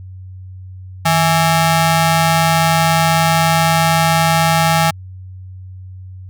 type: ring-modulated tone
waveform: sawtooth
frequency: 493.9 Hz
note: B4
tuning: in tune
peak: -4 dBFS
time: 1.05-4.91 s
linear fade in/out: 10 ms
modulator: 335 Hz
effects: added 93 Hz sine -30 dBFS peak until 6.29 s